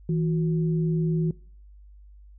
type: tone pair together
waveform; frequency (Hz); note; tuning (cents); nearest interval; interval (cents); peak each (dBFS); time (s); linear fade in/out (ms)
sine; 161.9 / 363.5; E3 / F#4; -31 / -31; octave + major second; 1400; -22 / -31; 0.09-1.31; 2
effects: noise-tail reverb RT60 0.5 s tail -22 dB re dry + added 50 Hz sine -46 dBFS peak until 2.38 s